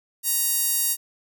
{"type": "tone with high-pass filter", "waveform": "sawtooth", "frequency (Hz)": 940, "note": "A#5", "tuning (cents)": 14, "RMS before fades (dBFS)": -23, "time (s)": [0.23, 0.97], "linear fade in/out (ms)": 50, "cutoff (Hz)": 9100, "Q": 1, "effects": []}